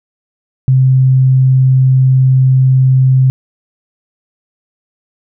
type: tone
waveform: sine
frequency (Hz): 130.81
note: C3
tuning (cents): 0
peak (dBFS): -5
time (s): 0.68-3.3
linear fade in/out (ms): 0
effects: none